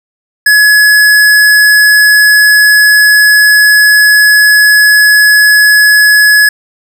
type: tone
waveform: square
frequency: 1694 Hz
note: G#6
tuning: 34 cents sharp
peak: -3 dBFS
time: 0.46-6.49 s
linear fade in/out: 5 ms
effects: none